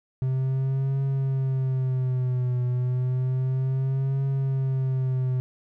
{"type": "tone with vibrato", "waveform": "triangle", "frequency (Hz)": 130, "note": "C3", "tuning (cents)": -11, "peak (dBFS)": -20, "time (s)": [0.22, 5.4], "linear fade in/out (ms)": 0, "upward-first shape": "triangle", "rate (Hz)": 0.31, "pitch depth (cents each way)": 85, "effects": []}